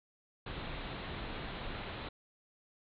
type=low-pass noise; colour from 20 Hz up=pink; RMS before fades=-42 dBFS; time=0.46-2.09 s; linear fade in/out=5 ms; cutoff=4100 Hz; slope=96 dB/octave; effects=none